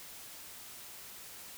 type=silence; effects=white hiss -49 dBFS RMS until 1.57 s